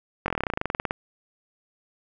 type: slowing click train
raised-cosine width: 0.5 ms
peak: -10 dBFS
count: 19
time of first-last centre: 0.26-0.909 s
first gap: 21 ms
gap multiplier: 1.06
effects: none